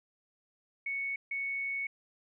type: tone bursts at uneven times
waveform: sine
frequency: 2217 Hz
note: C#7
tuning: in tune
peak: -32 dBFS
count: 2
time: 0.86-1.16 / 1.31-1.87 s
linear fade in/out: 5 ms
effects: none